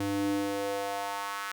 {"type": "tone with high-pass filter sweep", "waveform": "square", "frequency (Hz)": 100, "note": "G2", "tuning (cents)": 35, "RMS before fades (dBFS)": -32, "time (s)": [0, 1.52], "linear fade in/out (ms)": 5, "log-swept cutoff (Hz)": [200, 1400], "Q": 2.7, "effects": []}